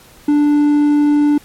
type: tone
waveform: triangle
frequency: 293.7 Hz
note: D4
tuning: in tune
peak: -7 dBFS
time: 0.28-1.38 s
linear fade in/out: 5 ms
effects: pink hiss -44 dBFS RMS until 1.44 s + MP3 64 kbps